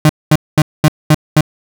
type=tone bursts; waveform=35% pulse; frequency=153 Hz; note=D#3; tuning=29 cents flat; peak=-3 dBFS; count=6; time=0.05-1.408 s; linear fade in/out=2 ms; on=43 ms; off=220 ms; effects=none